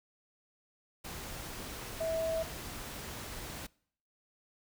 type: tone in noise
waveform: sine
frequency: 650 Hz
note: E5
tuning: 24 cents flat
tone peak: -31 dBFS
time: 2-2.43 s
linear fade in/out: 10 ms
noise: pink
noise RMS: -43 dBFS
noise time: 1.04-3.67 s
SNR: +9 dB
effects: noise-tail reverb RT60 0.6 s tail -24 dB re dry